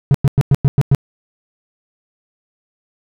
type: tone bursts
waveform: triangle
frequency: 138.59 Hz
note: C#3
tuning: in tune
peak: -5 dBFS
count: 7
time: 0.11-0.948 s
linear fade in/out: 0 ms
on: 34 ms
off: 100 ms
effects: none